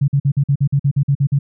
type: tone bursts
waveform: sine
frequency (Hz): 140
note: C#3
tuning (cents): +18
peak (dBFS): -11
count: 12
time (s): 0.01-1.39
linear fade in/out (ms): 10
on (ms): 71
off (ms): 48
effects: none

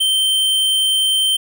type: tone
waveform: square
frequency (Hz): 3115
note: G7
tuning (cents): -12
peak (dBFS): -14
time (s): 0-1.37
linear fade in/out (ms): 10
effects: none

